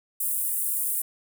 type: high-pass noise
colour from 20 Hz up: pink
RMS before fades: -27 dBFS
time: 0.2-1.02 s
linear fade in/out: 5 ms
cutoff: 8800 Hz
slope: 48 dB/octave
effects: none